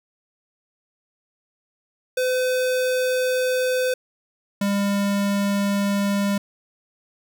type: tone pair in turn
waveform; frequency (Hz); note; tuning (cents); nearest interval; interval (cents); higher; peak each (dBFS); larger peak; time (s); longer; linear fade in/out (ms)
square; 508 / 200.7; B4 / G3; +49 / +41; octave + major third; 1608; first; -20; neither; 2.17-3.94 / 4.61-6.38; neither; 5
effects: none